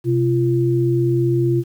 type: tone pair together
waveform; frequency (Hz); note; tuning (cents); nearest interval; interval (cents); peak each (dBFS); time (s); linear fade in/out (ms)
sine; 128.33 / 343.8; C3 / F4; -33 / -27; octave + perfect fourth; 1706; -17; 0.04-1.64; 50
effects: 8-bit